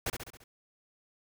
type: noise with echo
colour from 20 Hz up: pink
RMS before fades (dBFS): -32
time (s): 0.06-0.1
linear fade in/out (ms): 5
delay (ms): 68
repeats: 5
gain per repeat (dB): -5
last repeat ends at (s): 0.44
effects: none